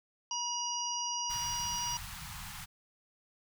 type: harmonic tone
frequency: 959 Hz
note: A#5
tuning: 49 cents sharp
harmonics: 1 / 3 / 5 / 6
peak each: -38 / -41 / -41 / -36 dBFS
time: 0.31-1.97 s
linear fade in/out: 2 ms
type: band-stop noise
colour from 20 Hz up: pink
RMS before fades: -44 dBFS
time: 1.29-2.66 s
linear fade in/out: 20 ms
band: 190 to 810 Hz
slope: 48 dB/octave
effects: none